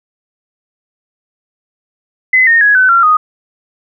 sine tone with pitch steps, 2031 / 1841 / 1668.9 / 1512.8 / 1371.3 / 1243 Hz, B6 / A#6 / G#6 / F#6 / F6 / D#6, +48 / -22 / +8 / +38 / -32 / -2 cents, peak -5 dBFS, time 2.33-3.17 s, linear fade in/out 5 ms, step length 140 ms, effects none

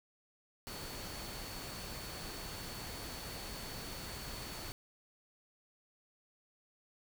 sine tone in noise, 4446 Hz, C#8, 4 cents sharp, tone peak -51 dBFS, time 0.67-4.72 s, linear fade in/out 0 ms, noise pink, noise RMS -45 dBFS, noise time 0.67-4.72 s, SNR -9 dB, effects none

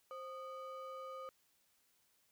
triangle ring-modulated tone, 880 Hz, A5, in tune, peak -40 dBFS, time 0.11-1.29 s, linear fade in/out 0 ms, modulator 354 Hz, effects white hiss -75 dBFS RMS until 2.31 s

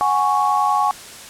sine chord, F# suspended second, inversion none, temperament equal, 740 / 830.6 / 1108.7 Hz, F#5 / G#5 / C#6, 0 / 0 / 0 cents, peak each -22 / -18 / -18 dBFS, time 0.01-0.91 s, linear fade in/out 0 ms, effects white hiss -37 dBFS RMS until 1.29 s + low-pass 10000 Hz 12 dB/octave

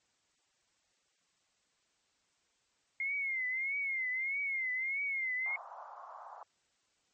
sine tone with vibrato, 2128 Hz, C7, 29 cents sharp, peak -32 dBFS, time 3-5.56 s, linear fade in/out 2 ms, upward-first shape triangle, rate 1.6 Hz, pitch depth 120 cents each way
white band-pass noise, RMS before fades -49 dBFS, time 5.46-6.43 s, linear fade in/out 2 ms, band 650 to 1200 Hz, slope 48 dB/octave
effects white hiss -75 dBFS RMS until 7.13 s + MP3 32 kbps

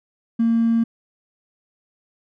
triangle tone with hard clipping, 229.4 Hz, A#3, 28 cents flat, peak -15 dBFS, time 0.39-0.84 s, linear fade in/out 10 ms, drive 3 dB, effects none

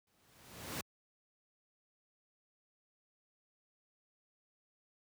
pink noise with exponential growth, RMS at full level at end -38 dBFS, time 0.07-0.81 s, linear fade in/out 2 ms, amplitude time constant 160 ms, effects high-pass 80 Hz 12 dB/octave

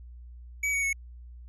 square tone with pitch steps, 2276 / 2239 / 2204 Hz, C#7 / C#7 / C#7, +45 / +17 / -11 cents, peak -26 dBFS, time 0.63-0.93 s, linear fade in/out 5 ms, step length 100 ms, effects added 60 Hz sine -43 dBFS peak until 1.48 s + resampled to 24000 Hz

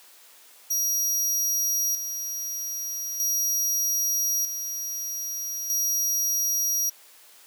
sawtooth tone with tremolo, 5740 Hz, F8, 47 cents sharp, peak -20 dBFS, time 0.7-6.9 s, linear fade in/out 10 ms, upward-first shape square, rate 0.4 Hz, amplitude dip 55%, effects white hiss -52 dBFS RMS until 7.46 s + high-pass 400 Hz 12 dB/octave

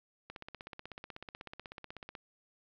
click train, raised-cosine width 0.3 ms, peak -28 dBFS, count 31, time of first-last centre 0.3-2.152 s, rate 16.2 Hz, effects low-pass 5000 Hz 12 dB/octave + 11-bit

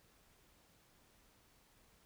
silence, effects pink hiss -69 dBFS RMS until 2.05 s

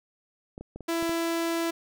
clicks, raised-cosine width 2 ms, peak -26 dBFS, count 6, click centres 0.579 / 0.61 / 0.76 / 0.807 / 1.026 / 1.094 s
sawtooth tone, 333.4 Hz, E4, 20 cents sharp, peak -22 dBFS, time 0.88-1.71 s, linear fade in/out 10 ms
effects none

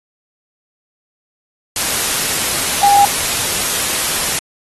sine tone in noise, 808 Hz, G#5, 48 cents flat, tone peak -7 dBFS, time 2.83-3.05 s, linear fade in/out 2 ms, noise white, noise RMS -17 dBFS, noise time 1.76-4.39 s, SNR +7 dB, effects AAC 32 kbps

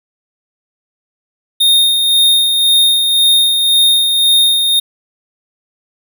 square tone with tremolo, 3686 Hz, A#7, 20 cents flat, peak -7 dBFS, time 1.6-4.8 s, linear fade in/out 10 ms, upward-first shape sine, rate 1.9 Hz, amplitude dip 40%, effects none

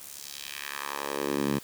10% pulse tone with high-pass filter sweep, 70.8 Hz, C#2, 37 cents sharp, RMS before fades -33 dBFS, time 0-1.59 s, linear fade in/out 10 ms, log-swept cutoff 10000 to 160 Hz, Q 1.4, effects white hiss -48 dBFS RMS until 1.63 s

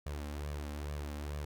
sawtooth tone with flanger, 73.42 Hz, D2, in tune, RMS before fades -40 dBFS, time 0.06-1.45 s, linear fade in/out 5 ms, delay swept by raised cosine 1.7 to 3.8 ms, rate 2.3 Hz, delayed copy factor +0.6, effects none

